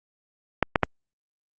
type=clicks; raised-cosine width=0.5 ms; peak=-3 dBFS; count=3; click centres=0.627 / 0.758 / 0.833 s; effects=Opus 48 kbps